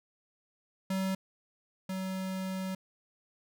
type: tone pair in turn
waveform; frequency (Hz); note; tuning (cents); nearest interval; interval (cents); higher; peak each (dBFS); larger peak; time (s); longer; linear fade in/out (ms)
square; 190.4 / 188.76; F#3 / F#3; +50 / +35; unison; 15; first; -30 / -34; first; 0.9-1.15 / 1.89-2.75; second; 5
effects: none